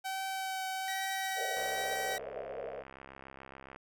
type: tone with vibrato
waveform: sawtooth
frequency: 764 Hz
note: G5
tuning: 45 cents flat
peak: -31 dBFS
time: 0.04-2.18 s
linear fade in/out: 20 ms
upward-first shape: triangle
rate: 1.2 Hz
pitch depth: 13 cents each way
type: tone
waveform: sawtooth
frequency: 1917 Hz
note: A#6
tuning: 48 cents sharp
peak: -35 dBFS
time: 0.88-2.18 s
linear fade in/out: 0 ms
type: band-pass noise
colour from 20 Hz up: pink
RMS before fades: -41 dBFS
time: 1.35-2.84 s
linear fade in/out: 50 ms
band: 420 to 710 Hz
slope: 96 dB/octave
type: click train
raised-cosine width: 0.5 ms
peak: -33 dBFS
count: 148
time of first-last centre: 1.57-3.761 s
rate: 67.1 Hz
effects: none